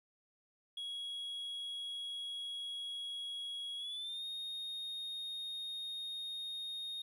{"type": "tone with pitch glide", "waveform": "sine", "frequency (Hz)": [3322, 3707], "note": ["G#7", "A#7"], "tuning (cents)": [0, -10], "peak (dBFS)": -37, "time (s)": [0.77, 7.02], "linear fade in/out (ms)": 5, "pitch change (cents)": 190, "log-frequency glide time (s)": [3.77, 4.24], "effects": ["tanh soft clip ceiling -39 dBFS", "12-bit"]}